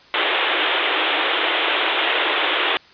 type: band-pass noise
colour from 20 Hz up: white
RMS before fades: -20 dBFS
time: 0.14-2.77 s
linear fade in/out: 0 ms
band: 300 to 3600 Hz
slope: 96 dB/octave
effects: white hiss -48 dBFS RMS until 2.93 s + resampled to 11025 Hz